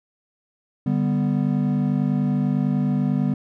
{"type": "chord", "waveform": "triangle", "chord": "G major", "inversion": "second", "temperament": "equal", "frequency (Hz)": [146.83, 196, 246.9], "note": ["D3", "G3", "B3"], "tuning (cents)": [0, 0, 0], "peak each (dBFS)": -21, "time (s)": [0.86, 3.34], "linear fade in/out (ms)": 5, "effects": []}